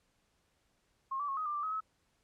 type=tone with pitch steps; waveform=sine; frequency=1074 / 1157 / 1091 / 1258 / 1190 / 1175 / 1273 / 1290 Hz; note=C6 / D6 / C#6 / D#6 / D6 / D6 / D#6 / E6; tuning=+45 / -26 / -28 / +19 / +22 / +1 / +39 / -38 cents; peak=-33 dBFS; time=1.11-1.806 s; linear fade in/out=10 ms; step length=87 ms; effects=pink hiss -75 dBFS RMS until 2.23 s + low-pass 10000 Hz 12 dB/octave